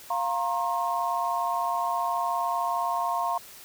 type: chord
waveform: sine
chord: F suspended fourth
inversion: none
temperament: equal with one note detuned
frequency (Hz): 698.5 / 932.3 / 1071.6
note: F5 / Bb5 / C6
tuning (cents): 0 / 0 / +41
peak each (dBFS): -29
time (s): 0.1-3.38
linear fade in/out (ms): 5
effects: white hiss -47 dBFS RMS until 3.64 s